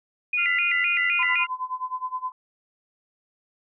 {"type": "tone with vibrato", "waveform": "sine", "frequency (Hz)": 2217, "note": "C#7", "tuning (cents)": 0, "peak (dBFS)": -21, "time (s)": [0.33, 1.44], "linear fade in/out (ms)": 5, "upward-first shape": "square", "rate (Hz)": 3.9, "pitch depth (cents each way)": 180}
{"type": "harmonic tone", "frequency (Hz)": 696, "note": "F5", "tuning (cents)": -6, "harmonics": [2, 3, 4], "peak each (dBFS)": [-30, -30, -30], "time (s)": [0.37, 1.47], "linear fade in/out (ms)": 20}
{"type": "tone with tremolo", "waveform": "sine", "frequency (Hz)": 1019, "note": "C6", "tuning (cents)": -46, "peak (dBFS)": -24, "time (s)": [1.19, 2.32], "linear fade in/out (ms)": 2, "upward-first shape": "sine", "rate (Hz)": 9.6, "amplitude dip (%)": 90}
{"effects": []}